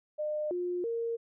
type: tone with pitch steps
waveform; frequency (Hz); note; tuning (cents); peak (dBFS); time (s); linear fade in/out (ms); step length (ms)
sine; 605 / 355.6 / 462.6; D#5 / F4 / A#4; -49 / +31 / -13; -30; 0.18-1.17; 20; 330
effects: none